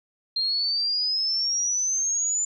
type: exponential sweep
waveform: sine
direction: up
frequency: 4170 to 7100 Hz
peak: -22 dBFS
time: 0.36-2.45 s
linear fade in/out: 5 ms
effects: none